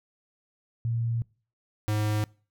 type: tone pair in turn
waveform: sine / square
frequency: 116.2 / 106.11 Hz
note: A#2 / G#2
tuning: -5 / +38 cents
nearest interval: major second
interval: 157 cents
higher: first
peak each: -25 dBFS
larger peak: neither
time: 0.85-1.22 / 1.88-2.24 s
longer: first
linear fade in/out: 0 ms
effects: noise-tail reverb RT60 0.4 s tail -24 dB re dry